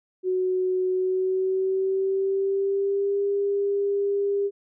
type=tone with pitch glide; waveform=sine; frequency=370 to 401.2 Hz; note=F#4 to G4; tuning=0 to +40 cents; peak=-21 dBFS; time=0.23-4.51 s; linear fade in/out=50 ms; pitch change=+140 cents; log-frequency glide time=0.9-3.21 s; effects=none